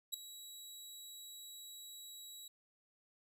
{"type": "tone with ADSR envelope", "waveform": "20% pulse", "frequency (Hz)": 3882, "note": "B7", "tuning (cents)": -31, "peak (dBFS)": -28, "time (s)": [0.12, 2.48], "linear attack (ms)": 21, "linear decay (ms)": 3, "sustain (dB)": -16, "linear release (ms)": 4, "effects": []}